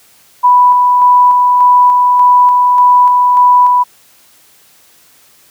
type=tone with tremolo; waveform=sine; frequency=987.8 Hz; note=B5; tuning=in tune; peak=-3 dBFS; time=0.43-3.84 s; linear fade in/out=20 ms; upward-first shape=square; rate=1.7 Hz; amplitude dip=25%; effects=white hiss -46 dBFS RMS until 5.5 s + high-pass 60 Hz 12 dB/octave